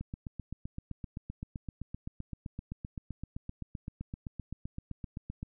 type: click train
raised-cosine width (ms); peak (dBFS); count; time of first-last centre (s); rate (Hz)
5; -26; 43; 0.01-5.429; 7.75
effects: none